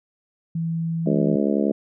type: tone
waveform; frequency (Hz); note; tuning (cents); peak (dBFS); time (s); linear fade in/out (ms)
sine; 164.81; E3; 0; -22; 0.55-1.36; 5
type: harmonic tone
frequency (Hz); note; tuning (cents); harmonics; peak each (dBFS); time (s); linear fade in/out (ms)
70.7; C#2; +35; 3 / 4 / 5 / 6 / 7 / 8 / 9; -22 / -24 / -26 / -28 / -29 / -30 / -31; 1.06-1.72; 5
effects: none